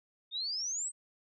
sine exponential sweep, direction up, 3593 to 8372 Hz, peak -33 dBFS, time 0.31-0.92 s, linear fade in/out 50 ms, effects none

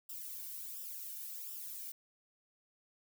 violet noise with flanger, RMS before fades -45 dBFS, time 0.09-1.92 s, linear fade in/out 5 ms, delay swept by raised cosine 0.46 to 1.56 ms, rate 1.4 Hz, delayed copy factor -0.7, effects none

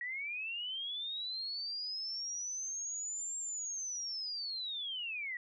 sine linear two-way sweep, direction up then down, 1900 to 7459 to 1900 Hz, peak -37 dBFS, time 0.01-5.37 s, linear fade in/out 2 ms, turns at 3.38 s, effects none

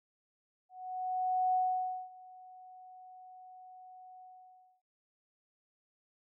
sine tone with ADSR envelope, 740 Hz, F#5, in tune, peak -26 dBFS, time 0.69-4.82 s, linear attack 850 ms, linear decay 550 ms, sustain -24 dB, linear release 600 ms, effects none

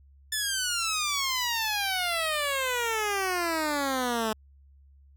10% pulse exponential sweep, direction down, 1760 to 214.7 Hz, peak -18 dBFS, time 0.32-4.33 s, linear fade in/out 5 ms, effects added 69 Hz sine -53 dBFS peak until 5.16 s

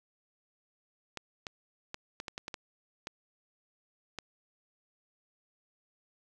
clicks, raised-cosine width 0.2 ms, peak -21 dBFS, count 10, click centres 1.173 / 1.468 / 1.944 / 2.201 / 2.282 / 2.379 / 2.481 / 2.542 / 3.071 / 4.187 s, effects none

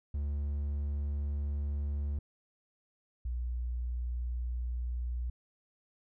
triangle / sine tone pair in turn, 72 / 60.54 Hz, D2 / B1, -34 / -34 cents, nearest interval minor third, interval 300 cents, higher first, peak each -29 / -32 dBFS, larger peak first, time 0.14-2.19 / 3.25-5.3 s, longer neither, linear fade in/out 5 ms, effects none

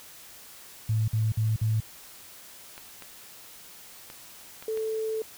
sine tone bursts, 110 Hz, A2, in tune, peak -22 dBFS, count 4, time 0.89-1.803 s, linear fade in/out 5 ms, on 190 ms, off 51 ms
clicks, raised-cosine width 0.3 ms, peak -27 dBFS, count 5, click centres 2.779 / 3.023 / 4.101 / 4.625 / 4.774 s
sine tone, 440 Hz, A4, in tune, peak -27 dBFS, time 4.68-5.22 s, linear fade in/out 2 ms
effects white hiss -48 dBFS RMS until 5.37 s

